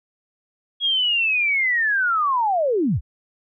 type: linear sweep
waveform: sine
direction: down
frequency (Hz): 3322 to 43.65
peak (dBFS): -17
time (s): 0.8-3.01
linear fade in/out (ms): 50
effects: none